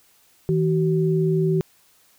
sine tone pair together, 160.9 / 378.6 Hz, E3 / F#4, -42 / +40 cents, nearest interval octave + minor third, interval 1482 cents, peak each -19 / -21 dBFS, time 0.49-1.61 s, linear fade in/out 0 ms, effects white hiss -58 dBFS RMS until 2.18 s

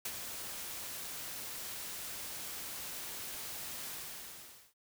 white noise with ADSR envelope, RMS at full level -37 dBFS, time 0.05-4.74 s, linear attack 5 ms, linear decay 53 ms, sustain -6 dB, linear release 830 ms, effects none

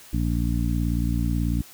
harmonic tone, 58.27 Hz, A#1, in tune, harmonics 1 / 2 / 3 / 4 / 5, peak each -24 / -27 / -29 / -30 / -31 dBFS, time 0.13-1.62 s, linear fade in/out 5 ms, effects white hiss -47 dBFS RMS until 1.73 s

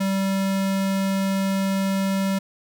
square tone, 193.9 Hz, G3, 19 cents flat, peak -21 dBFS, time 0-2.39 s, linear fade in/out 10 ms, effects none

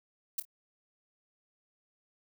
violet noise with echo, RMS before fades -31 dBFS, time 0.38-0.4 s, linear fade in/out 5 ms, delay 26 ms, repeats 2, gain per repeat -12 dB, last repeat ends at 0.452 s, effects none

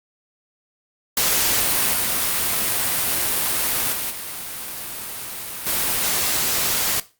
white noise with level steps, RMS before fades -19 / -21 / -25 / -31 / -21 dBFS, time 1.17-7 s, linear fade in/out 2 ms, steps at 1.93 / 3.92 / 4.1 / 5.66 s, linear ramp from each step 10 ms, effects noise-tail reverb RT60 0.3 s tail -17 dB re dry + Opus 48 kbps

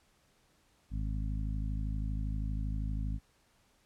harmonic tone, 52.6 Hz, G#1, 23 cents sharp, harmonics 1 / 2 / 3 / 4 / 5, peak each -33 / -39 / -43 / -45 / -47 dBFS, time 0.9-3.2 s, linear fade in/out 50 ms, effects pink hiss -69 dBFS RMS until 3.85 s + low-pass 11000 Hz 12 dB/octave

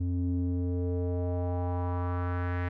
square tone with low-pass filter sweep, 88.8 Hz, F2, 29 cents sharp, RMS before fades -30 dBFS, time 0-2.69 s, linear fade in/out 10 ms, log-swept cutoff 210 to 1900 Hz, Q 2.7, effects none

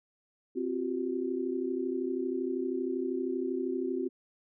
sine chord, C suspended fourth, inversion none, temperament equal with one note detuned, 261.6 / 349.2 / 381.9 Hz, C4 / F4 / G4, 0 / 0 / -45 cents, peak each -34 dBFS, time 0.55-4.09 s, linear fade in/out 20 ms, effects none

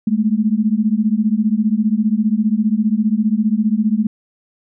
sine beating tone pair, 207.7 / 222.7 Hz, G#3 / A3, 0 / +21 cents, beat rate 15 Hz, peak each -16 dBFS, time 0.07-4.07 s, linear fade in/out 5 ms, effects none

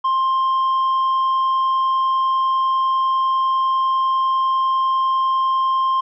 sine tone with tanh clipping, 1055 Hz, C6, 14 cents sharp, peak -16 dBFS, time 0.04-6.01 s, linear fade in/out 10 ms, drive 3 dB, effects none

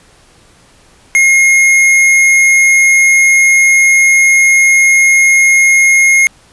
sine tone with hard clipping, 2147 Hz, C7, 44 cents sharp, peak -6 dBFS, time 1.15-6.27 s, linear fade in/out 0 ms, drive 15 dB, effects pink hiss -45 dBFS RMS until 6.52 s + resampled to 24000 Hz

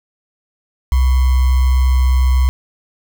sine tone with sample-and-hold, 64.2 Hz, C2, 32 cents flat, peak -9 dBFS, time 0.92-2.49 s, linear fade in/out 0 ms, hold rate 1050 Hz, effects none

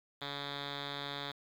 5% pulse tone with low-pass filter, 142 Hz, C#3, 42 cents sharp, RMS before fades -41 dBFS, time 0.21-1.32 s, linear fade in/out 10 ms, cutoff 3500 Hz, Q 7.5, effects 10-bit

